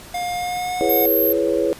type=tone with pitch glide; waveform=square; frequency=710 to 728.3 Hz; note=F5 to F#5; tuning=+28 to -28 cents; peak=-23 dBFS; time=0.14-1.06 s; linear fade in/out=5 ms; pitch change=+44 cents; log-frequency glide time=0.34-0.79 s
type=chord; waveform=sine; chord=C# minor seventh; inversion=first; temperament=equal with one note detuned; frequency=334 / 415.3 / 493.9 / 554.4 Hz; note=E4 / G#4 / B4 / C#5; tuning=+23 / 0 / 0 / 0 cents; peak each=-22 dBFS; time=0.81-1.73 s; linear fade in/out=0 ms
type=tone; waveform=sine; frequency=12544 Hz; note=G9; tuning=in tune; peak=-17 dBFS; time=0.89-1.33 s; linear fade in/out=10 ms
effects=pink hiss -40 dBFS RMS until 1.79 s + resampled to 32000 Hz